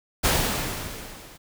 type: noise with level ramp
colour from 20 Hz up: pink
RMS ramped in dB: -19 to -47 dBFS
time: 0.23-1.38 s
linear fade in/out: 20 ms
effects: none